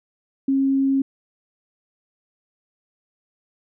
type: tone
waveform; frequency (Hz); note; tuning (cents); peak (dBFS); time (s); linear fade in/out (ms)
sine; 271; C#4; -39; -16; 0.48-1.02; 5
effects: none